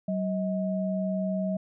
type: tone pair together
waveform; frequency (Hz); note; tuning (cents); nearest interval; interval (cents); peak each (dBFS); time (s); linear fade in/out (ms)
sine; 190 / 633.9; F#3 / D#5; +46 / +32; octave + major sixth; 2086; -27 / -31; 0.08-1.57; 5
effects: none